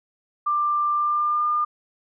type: tone with pitch glide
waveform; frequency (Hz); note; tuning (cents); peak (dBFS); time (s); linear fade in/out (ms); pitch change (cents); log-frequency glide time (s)
sine; 1186 to 1206.7; D6 to D6; +17 to +47; -19; 0.46-1.65; 10; +30; 0.93-1.46
effects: none